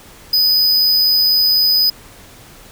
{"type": "tone", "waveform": "square", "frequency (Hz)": 4992, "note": "D#8", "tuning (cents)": 5, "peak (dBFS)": -11, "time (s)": [0.33, 1.9], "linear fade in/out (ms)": 5, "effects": ["pink hiss -41 dBFS RMS until 2.71 s"]}